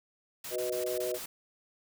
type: noise bursts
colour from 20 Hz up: white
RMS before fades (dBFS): -41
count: 6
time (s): 0.44-1.26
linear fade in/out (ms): 5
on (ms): 120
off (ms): 20
type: chord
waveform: sine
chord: B major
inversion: second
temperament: equal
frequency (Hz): 370 / 493.9 / 622.3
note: F#4 / B4 / D#5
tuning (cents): 0 / 0 / 0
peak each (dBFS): -35 / -35 / -35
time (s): 0.5-1.19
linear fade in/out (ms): 50
effects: none